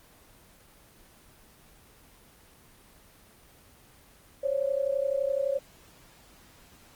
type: tone pair together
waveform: sine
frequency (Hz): 535.2 / 567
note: C5 / C#5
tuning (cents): +39 / +39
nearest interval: minor second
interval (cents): 100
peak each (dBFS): -28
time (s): 4.43-5.59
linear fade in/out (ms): 10
effects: pink hiss -56 dBFS RMS until 6.95 s + Opus 24 kbps